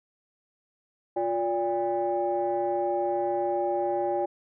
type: tone cluster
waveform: sine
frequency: 353.4 / 579 / 806 Hz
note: F4 / D5 / G5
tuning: +21 / -25 / +48 cents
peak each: -28 dBFS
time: 1.16-4.26 s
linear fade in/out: 10 ms
effects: tanh soft clip ceiling -17 dBFS